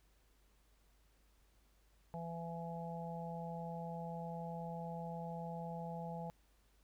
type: harmonic tone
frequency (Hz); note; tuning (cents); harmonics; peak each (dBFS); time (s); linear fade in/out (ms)
167.8; E3; +31; 1 / 3 / 4 / 5; -44 / -50 / -49 / -48; 2.14-6.3; 0
effects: added 50 Hz sine -69 dBFS peak until 6.83 s + pink hiss -75 dBFS RMS until 6.83 s